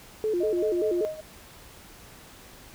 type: tone with vibrato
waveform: sine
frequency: 390 Hz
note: G4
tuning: 9 cents flat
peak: -23 dBFS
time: 0.24-1.05 s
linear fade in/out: 0 ms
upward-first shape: square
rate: 5.2 Hz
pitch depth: 180 cents each way
type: tone with tremolo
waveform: sine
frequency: 622.3 Hz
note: D#5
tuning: in tune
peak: -27 dBFS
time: 0.4-1.21 s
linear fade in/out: 10 ms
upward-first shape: triangle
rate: 4.9 Hz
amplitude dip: 85%
effects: pink hiss -49 dBFS RMS until 2.74 s